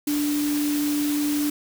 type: tone in noise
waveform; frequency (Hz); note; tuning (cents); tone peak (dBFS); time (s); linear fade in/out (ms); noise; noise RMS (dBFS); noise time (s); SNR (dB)
sine; 293.7; D4; 0; -21; 0.07-1.5; 5; white; -32; 0.07-1.5; +8
effects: none